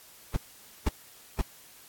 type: noise bursts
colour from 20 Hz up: brown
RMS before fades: -24 dBFS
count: 3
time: 0.34-1.412 s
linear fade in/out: 2 ms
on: 24 ms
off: 500 ms
effects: white hiss -53 dBFS RMS until 1.88 s + AAC 64 kbps